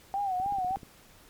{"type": "tone with vibrato", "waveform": "sine", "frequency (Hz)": 769, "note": "G5", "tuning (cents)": -33, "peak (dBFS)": -27, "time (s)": [0.14, 0.76], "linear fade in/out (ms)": 0, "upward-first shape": "sine", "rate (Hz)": 3.4, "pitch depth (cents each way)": 100}
{"type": "click train", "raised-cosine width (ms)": 3, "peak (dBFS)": -32, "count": 8, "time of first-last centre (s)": [0.4, 0.832], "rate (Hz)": 16.2}
{"effects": ["pink hiss -56 dBFS RMS until 1.29 s", "MP3 96 kbps"]}